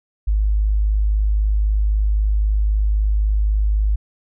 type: tone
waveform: sine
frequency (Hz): 51.91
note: G#1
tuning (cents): 0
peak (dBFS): -14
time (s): 0.27-3.96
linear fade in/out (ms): 10
effects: none